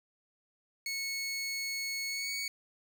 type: tone with pitch glide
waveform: 20% pulse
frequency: 2200 to 2235 Hz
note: C#7 to C#7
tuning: -14 to +14 cents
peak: -29 dBFS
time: 0.86-2.48 s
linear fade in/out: 2 ms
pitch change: +28 cents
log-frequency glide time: 2.08-2.31 s
effects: none